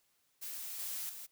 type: noise with level steps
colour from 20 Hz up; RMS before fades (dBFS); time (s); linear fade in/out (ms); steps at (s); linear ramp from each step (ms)
blue; -43 / -40 / -47; 0.41-1.27; 20; 0.79 / 1.09; 5
effects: white hiss -75 dBFS RMS until 1.31 s